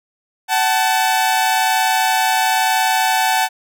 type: tone pair together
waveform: sawtooth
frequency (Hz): 755 / 876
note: F#5 / A5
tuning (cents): +35 / -8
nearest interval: minor third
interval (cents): 257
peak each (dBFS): -13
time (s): 0.48-3.49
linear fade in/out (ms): 50
effects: none